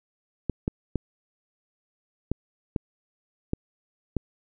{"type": "clicks", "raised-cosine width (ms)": 3, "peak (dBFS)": -12, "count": 7, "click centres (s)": [0.497, 0.679, 0.957, 2.316, 2.762, 3.534, 4.167], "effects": []}